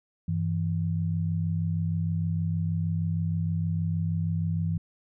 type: tone pair together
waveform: sine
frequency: 97.4 / 163.81 Hz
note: G2 / E3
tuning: -11 / -11 cents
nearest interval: major sixth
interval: 900 cents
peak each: -28 / -27 dBFS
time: 0.28-4.78 s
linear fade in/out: 5 ms
effects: none